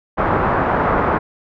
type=low-pass noise; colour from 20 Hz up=white; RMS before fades=-17 dBFS; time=0.17-1.19 s; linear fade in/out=20 ms; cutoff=1300 Hz; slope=24 dB/octave; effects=none